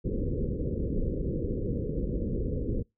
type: low-pass noise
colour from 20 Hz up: pink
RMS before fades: -30 dBFS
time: 0.04-2.83 s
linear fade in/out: 20 ms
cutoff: 530 Hz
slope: 96 dB/octave
effects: noise-tail reverb RT60 0.2 s tail -25 dB re dry